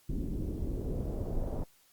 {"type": "noise with low-pass filter sweep", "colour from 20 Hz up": "brown", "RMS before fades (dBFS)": -34, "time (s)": [0.09, 1.64], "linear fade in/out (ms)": 5, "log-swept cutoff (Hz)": [270, 690], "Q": 2, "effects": ["white hiss -65 dBFS RMS until 1.92 s", "Opus 48 kbps"]}